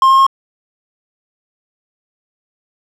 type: tone with pitch steps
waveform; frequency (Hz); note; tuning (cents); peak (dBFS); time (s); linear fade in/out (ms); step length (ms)
triangle; 1062 / 1069.4 / 1076.8; C6 / C6 / C6; +25 / +37 / +49; -4; 0.02-0.266; 2; 82
effects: none